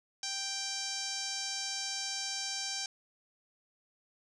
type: tone with low-pass filter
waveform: 5% pulse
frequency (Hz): 785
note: G5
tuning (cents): +2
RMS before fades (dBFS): -37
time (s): 0.23-2.86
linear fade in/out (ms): 2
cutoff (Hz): 5900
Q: 3.3
effects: none